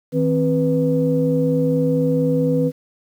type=tone cluster; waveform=sine; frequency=158.4 / 262.7 / 492.4 Hz; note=D#3 / C4 / B4; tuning=+31 / +7 / -5 cents; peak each=-19 dBFS; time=0.12-2.72 s; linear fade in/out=50 ms; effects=tanh soft clip ceiling -5 dBFS + 8-bit

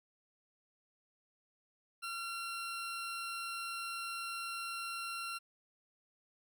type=tone; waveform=20% pulse; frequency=1368 Hz; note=F6; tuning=36 cents flat; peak=-34 dBFS; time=2.02-5.39 s; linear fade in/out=20 ms; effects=none

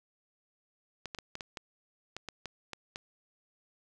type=clicks; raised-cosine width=0.2 ms; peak=-22 dBFS; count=11; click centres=1.057 / 1.148 / 1.187 / 1.354 / 1.408 / 1.572 / 2.166 / 2.287 / 2.457 / 2.733 / 2.959 s; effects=none

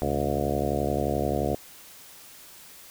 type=harmonic tone with a mistuned harmonic; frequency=71.5 Hz; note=D2; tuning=46 cents flat; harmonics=1 / 2 / 3 / 4 / 5 / 6 / 7 / 8 / 9 / 10; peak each=-33 / -33 / -33 / -33 / -33 / -33 / -33 / -33 / -33 / -33 dBFS; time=0.02-1.55 s; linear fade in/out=0 ms; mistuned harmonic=2; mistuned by=-130 cents; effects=white hiss -48 dBFS RMS until 2.9 s

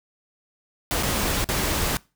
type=noise with dropouts; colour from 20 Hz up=pink; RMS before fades=-24 dBFS; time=0.91-1.97 s; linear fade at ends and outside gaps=0 ms; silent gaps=1.027-1.032 / 1.442-1.489 s; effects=noise-tail reverb RT60 0.3 s tail -23 dB re dry

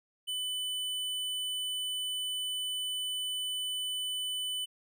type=tone; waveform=square; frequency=3000 Hz; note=F#7; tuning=23 cents sharp; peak=-33 dBFS; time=0.27-4.66 s; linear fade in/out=20 ms; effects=none

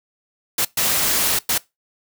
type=noise bursts at uneven times; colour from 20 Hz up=white; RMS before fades=-19 dBFS; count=3; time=0.58-0.65 / 0.77-1.39 / 1.49-1.58 s; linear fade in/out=5 ms; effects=noise-tail reverb RT60 0.2 s tail -21 dB re dry

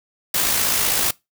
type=noise with amplitude modulation; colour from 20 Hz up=white; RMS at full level=-18 dBFS; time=0.34-1.11 s; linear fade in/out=5 ms; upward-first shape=sine; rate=55.5 Hz; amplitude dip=35%; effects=noise-tail reverb RT60 0.2 s tail -22 dB re dry

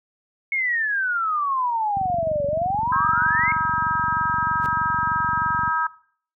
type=exponential two-way sweep; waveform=sine; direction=down then up; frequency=2200 to 560 to 2200 Hz; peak=-20 dBFS; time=0.52-3.52 s; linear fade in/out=2 ms; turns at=2.46 s
type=click train; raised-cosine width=5 ms; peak=-19 dBFS; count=87; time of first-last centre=1.97-5.677 s; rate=23.2 Hz
type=harmonic tone; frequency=320 Hz; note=D#4; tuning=49 cents sharp; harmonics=3 / 4 / 5; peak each=-24 / -23 / -26 dBFS; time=2.92-5.87 s; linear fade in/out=5 ms
type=tone with exponential growth; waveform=sawtooth; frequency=146.83 Hz; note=D3; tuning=in tune; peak=-26 dBFS; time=4.56-4.66 s; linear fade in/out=0 ms; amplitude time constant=20 ms
effects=noise-tail reverb RT60 0.5 s tail -18 dB re dry + high-pass 80 Hz 12 dB/octave

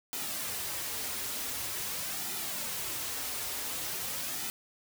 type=noise with flanger; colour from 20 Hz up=white; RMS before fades=-36 dBFS; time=0.13-4.5 s; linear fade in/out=0 ms; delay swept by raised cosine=1.8 to 6.1 ms; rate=0.46 Hz; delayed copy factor=-0.55; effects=none

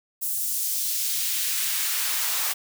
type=noise with high-pass filter sweep; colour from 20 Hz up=white; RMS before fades=-26 dBFS; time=0.21-2.54 s; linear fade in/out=20 ms; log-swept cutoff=9300 to 680 Hz; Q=0.79; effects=none

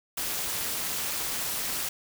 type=noise with amplitude modulation; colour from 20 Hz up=white; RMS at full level=-28 dBFS; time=0.17-1.89 s; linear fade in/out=5 ms; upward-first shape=sine; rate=294 Hz; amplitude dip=70%; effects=none

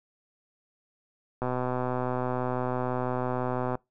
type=click train; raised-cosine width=1 ms; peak=-16 dBFS; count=295; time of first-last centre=1.42-3.753 s; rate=126 Hz; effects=noise-tail reverb RT60 0.2 s tail -24 dB re dry

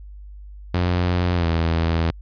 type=tone with pitch glide; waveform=sawtooth; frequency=88.9 to 82.47 Hz; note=F2 to E2; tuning=+31 to +1 cents; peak=-14 dBFS; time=0.74-2.11 s; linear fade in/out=5 ms; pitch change=-130 cents; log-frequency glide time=1.34-1.48 s; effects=added 50 Hz sine -36 dBFS peak until 2.21 s + resampled to 11025 Hz

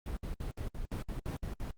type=noise bursts; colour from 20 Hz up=brown; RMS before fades=-37 dBFS; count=10; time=0.06-1.709 s; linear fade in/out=2 ms; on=110 ms; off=61 ms; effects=Opus 24 kbps

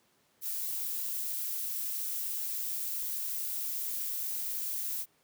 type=noise; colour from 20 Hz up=violet; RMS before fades=-35 dBFS; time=0.41-5.06 s; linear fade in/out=50 ms; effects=pink hiss -69 dBFS RMS until 5.23 s + high-pass 150 Hz 12 dB/octave

